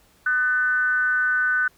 sine tone with frequency modulation, 1500 Hz, F#6, 23 cents sharp, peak -18 dBFS, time 0.26-1.68 s, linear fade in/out 5 ms, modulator 266 Hz, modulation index 0.44, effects pink hiss -58 dBFS RMS until 1.77 s

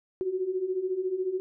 sine beating tone pair, 361.7 / 375.7 Hz, F#4 / F#4, -39 / +26 cents, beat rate 14 Hz, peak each -33 / -28 dBFS, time 0.21-1.4 s, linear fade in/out 0 ms, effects none

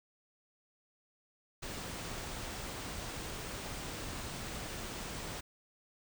pink band-stop noise, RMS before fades -42 dBFS, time 1.62-5.41 s, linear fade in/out 10 ms, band 10000 to 14000 Hz, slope 96 dB/octave, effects none

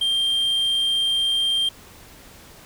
triangle tone, 3179 Hz, G7, 24 cents sharp, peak -17 dBFS, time 0.01-1.69 s, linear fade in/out 5 ms, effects pink hiss -46 dBFS RMS until 2.65 s

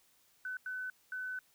sine tone bursts at uneven times, 1508 Hz, F#6, 32 cents sharp, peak -37 dBFS, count 3, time 0.45-0.57 / 0.66-0.9 / 1.12-1.39 s, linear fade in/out 2 ms, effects white hiss -69 dBFS RMS until 1.54 s

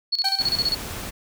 sine tone with tremolo, 4371 Hz, C#8, 25 cents flat, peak -18 dBFS, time 0.12-0.75 s, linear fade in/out 10 ms, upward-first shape square, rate 15 Hz, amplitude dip 80%
sawtooth tone with exponential decay, 780 Hz, G5, 9 cents flat, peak -20 dBFS, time 0.24-0.75 s, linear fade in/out 5 ms, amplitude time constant 110 ms
pink noise, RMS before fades -33 dBFS, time 0.39-1.11 s, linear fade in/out 20 ms
effects none

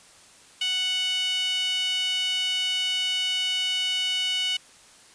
sawtooth tone with high-pass filter, 740 Hz, F#5, in tune, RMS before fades -26 dBFS, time 0.61-4.57 s, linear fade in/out 5 ms, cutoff 2800 Hz, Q 7.2, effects white hiss -52 dBFS RMS until 5.14 s + resampled to 22050 Hz

